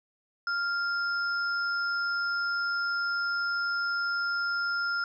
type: tone pair together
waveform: sine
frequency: 1396.9 / 5198 Hz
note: F6 / E8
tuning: 0 / -25 cents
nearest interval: octave + major seventh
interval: 2275 cents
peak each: -27 / -37 dBFS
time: 0.47-5.04 s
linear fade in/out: 2 ms
effects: none